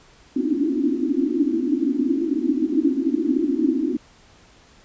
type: band-pass noise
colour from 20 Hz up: pink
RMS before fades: -21 dBFS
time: 0.36-3.97 s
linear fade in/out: 5 ms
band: 250 to 340 Hz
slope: 96 dB/octave
effects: pink hiss -52 dBFS RMS until 4.84 s + resampled to 16000 Hz